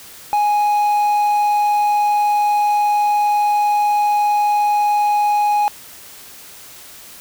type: tone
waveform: triangle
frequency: 830.6 Hz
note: G#5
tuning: in tune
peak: -11 dBFS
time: 0.33-5.68 s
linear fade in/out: 0 ms
effects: white hiss -39 dBFS RMS until 7.2 s